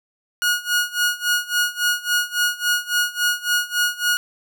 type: tone with tremolo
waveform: sawtooth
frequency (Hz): 1445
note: F#6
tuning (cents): -41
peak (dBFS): -12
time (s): 0.42-4.17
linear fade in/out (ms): 0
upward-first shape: sine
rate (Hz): 3.6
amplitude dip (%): 90
effects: none